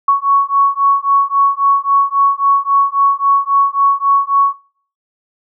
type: beating tone pair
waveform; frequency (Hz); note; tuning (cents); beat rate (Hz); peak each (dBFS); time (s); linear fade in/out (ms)
sine; 1111 / 1114.7; C#6 / C#6; +4 / +9; 3.7; -12; 0.08-4.54; 5
effects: noise-tail reverb RT60 0.5 s tail -21 dB re dry